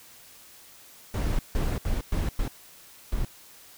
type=noise bursts at uneven times; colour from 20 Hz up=brown; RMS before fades=-26 dBFS; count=6; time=1.14-1.39 / 1.55-1.78 / 1.85-2.01 / 2.12-2.29 / 2.39-2.48 / 3.12-3.25 s; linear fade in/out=2 ms; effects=white hiss -51 dBFS RMS until 3.77 s